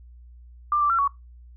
sine tone with pitch steps, 1188 / 1171 / 1358 / 1122 Hz, D6 / D6 / F6 / C#6, +20 / -5 / -49 / +21 cents, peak -18 dBFS, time 0.72-1.076 s, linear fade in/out 2 ms, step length 89 ms, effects noise-tail reverb RT60 0.2 s tail -20 dB re dry + added 60 Hz sine -44 dBFS peak until 1.56 s

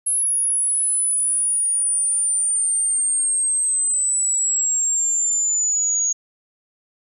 sine linear sweep, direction down, 10620 to 6645 Hz, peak -17 dBFS, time 0.06-6.13 s, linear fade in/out 10 ms, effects 9-bit

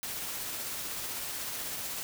white noise with tremolo, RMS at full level -36 dBFS, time 0.03-2.03 s, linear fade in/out 0 ms, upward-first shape triangle, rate 16 Hz, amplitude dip 25%, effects none

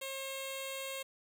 10% pulse tone with notch filter, 538 Hz, C5, 48 cents sharp, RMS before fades -41 dBFS, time 0.01-1.03 s, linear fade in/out 10 ms, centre 1400 Hz, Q 0.91, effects 10-bit

